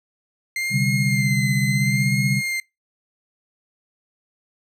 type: tone with vibrato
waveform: 40% pulse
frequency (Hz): 2093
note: C7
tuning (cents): 0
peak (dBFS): -22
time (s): 0.56-2.6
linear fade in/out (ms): 2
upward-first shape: sine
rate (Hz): 0.74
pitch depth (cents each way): 41
type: chord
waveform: sine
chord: C suspended second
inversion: none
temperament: equal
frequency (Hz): 130.81 / 146.83 / 196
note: C3 / D3 / G3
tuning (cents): 0 / 0 / 0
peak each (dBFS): -21 / -23 / -24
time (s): 0.7-2.42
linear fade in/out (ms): 50
effects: noise-tail reverb RT60 0.2 s tail -22 dB re dry + low-pass 12000 Hz 12 dB/octave